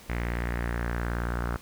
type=tone with low-pass filter sweep; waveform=sawtooth; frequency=58.9 Hz; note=A#1; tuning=19 cents sharp; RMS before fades=-30 dBFS; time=0.09-1.57 s; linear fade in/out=10 ms; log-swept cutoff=2100 to 1400 Hz; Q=3.8; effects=pink hiss -50 dBFS RMS until 1.61 s